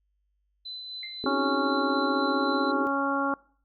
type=tone with tremolo; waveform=sine; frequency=4022 Hz; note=B7; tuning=31 cents sharp; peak=-35 dBFS; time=0.65-2.72 s; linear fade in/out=10 ms; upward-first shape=sine; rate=3.9 Hz; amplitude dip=30%
type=tone with exponential decay; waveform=sine; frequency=2093 Hz; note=C7; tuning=in tune; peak=-36 dBFS; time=1.03-1.33 s; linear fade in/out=2 ms; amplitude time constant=64 ms
type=chord; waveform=sine; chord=Ab dominant seventh; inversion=first; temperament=equal; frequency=261.6 / 311.1 / 370 / 415.3 Hz; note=C4 / Eb4 / Gb4 / Ab4; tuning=0 / 0 / 0 / 0 cents; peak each=-34 dBFS; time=1.24-2.87 s; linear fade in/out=0 ms
type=harmonic tone; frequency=277.2 Hz; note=C#4; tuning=in tune; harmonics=1 / 2 / 3 / 4 / 5; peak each=-29 / -32 / -32 / -30 / -30 dBFS; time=1.26-3.34 s; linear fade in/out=2 ms
effects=noise-tail reverb RT60 0.5 s tail -23 dB re dry + added 50 Hz sine -70 dBFS peak until 3.64 s